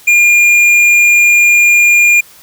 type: tone with tanh clipping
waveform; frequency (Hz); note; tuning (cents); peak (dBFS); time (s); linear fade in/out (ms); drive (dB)
sine; 2412; D7; +46; -6; 0.07-2.21; 10; 10
effects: white hiss -40 dBFS RMS until 2.42 s